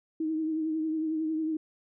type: tone with vibrato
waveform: sine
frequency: 315.8 Hz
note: D#4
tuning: 26 cents sharp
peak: -27 dBFS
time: 0.2-1.57 s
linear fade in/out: 5 ms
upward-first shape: triangle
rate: 11 Hz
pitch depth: 44 cents each way
effects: none

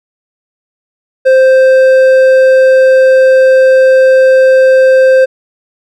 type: tone with hard clipping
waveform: sine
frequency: 523.3 Hz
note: C5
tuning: in tune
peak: -4 dBFS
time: 1.25-5.26 s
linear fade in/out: 20 ms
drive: 6 dB
effects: none

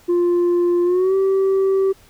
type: tone with pitch glide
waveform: sine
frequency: 350 to 386.1 Hz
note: F4 to G4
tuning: +4 to -26 cents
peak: -11 dBFS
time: 0.08-1.93 s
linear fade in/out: 20 ms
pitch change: +170 cents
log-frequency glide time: 0.84-1.15 s
effects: tanh soft clip ceiling -13 dBFS + pink hiss -51 dBFS RMS until 2.09 s

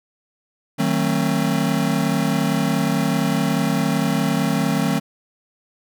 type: chord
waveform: square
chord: D# diminished seventh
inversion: none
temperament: just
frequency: 155.56 / 186.68 / 224 / 268.8 Hz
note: D#3 / F#3 / A3 / C4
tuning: 0 / +16 / +31 / +47 cents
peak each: -24 dBFS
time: 0.78-5 s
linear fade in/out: 20 ms
effects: none

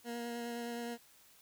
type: tone with vibrato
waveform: 20% pulse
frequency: 236.4 Hz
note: A#3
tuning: 24 cents sharp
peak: -34 dBFS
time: 0.04-0.98 s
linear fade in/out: 50 ms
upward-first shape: sine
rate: 9.6 Hz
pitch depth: 13 cents each way
effects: white hiss -63 dBFS RMS until 1.41 s

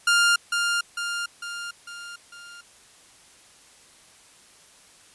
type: tone with echo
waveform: sawtooth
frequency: 1402 Hz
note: F6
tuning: 6 cents sharp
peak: -13 dBFS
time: 0.07-0.36 s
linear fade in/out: 5 ms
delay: 450 ms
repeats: 5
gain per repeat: -5 dB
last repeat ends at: 2.61 s
effects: white hiss -53 dBFS RMS until 5.14 s + resampled to 24000 Hz

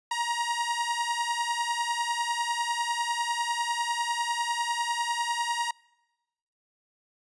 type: beating tone pair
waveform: sawtooth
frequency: 940 / 950 Hz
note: A#5 / A#5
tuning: +14 / +33 cents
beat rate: 10 Hz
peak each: -26 dBFS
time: 0.11-5.71 s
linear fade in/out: 5 ms
effects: noise-tail reverb RT60 1.0 s tail -26 dB re dry + resampled to 22050 Hz

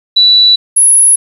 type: tone pair in turn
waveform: sine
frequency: 3951 / 10524 Hz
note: B7 / E9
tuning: 0 / -4 cents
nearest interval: octave + perfect fourth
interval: 1696 cents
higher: second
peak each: -3 dBFS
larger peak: neither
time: 0.16-0.56 / 0.76-1.16 s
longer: neither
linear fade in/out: 10 ms
effects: 7-bit

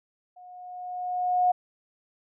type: tone with level ramp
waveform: sine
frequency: 724 Hz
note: F#5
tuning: 38 cents flat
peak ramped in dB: -46 to -17 dBFS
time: 0.36-1.52 s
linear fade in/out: 10 ms
effects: none

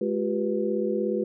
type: tone cluster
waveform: sine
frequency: 210.6 / 353.9 / 390.8 / 491.6 Hz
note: G#3 / F4 / G4 / B4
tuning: +24 / +23 / -5 / -8 cents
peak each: -29 dBFS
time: 0.01-1.24 s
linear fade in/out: 5 ms
effects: none

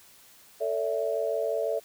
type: tone cluster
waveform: sine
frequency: 445.1 / 573 / 659 Hz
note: A4 / D5 / E5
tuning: +20 / -43 / -1 cents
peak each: -30 dBFS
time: 0.6-1.8 s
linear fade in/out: 20 ms
effects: white hiss -55 dBFS RMS until 1.84 s

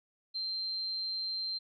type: tone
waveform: sine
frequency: 4144 Hz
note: C8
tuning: 17 cents flat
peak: -33 dBFS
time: 0.34-1.59 s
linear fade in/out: 20 ms
effects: none

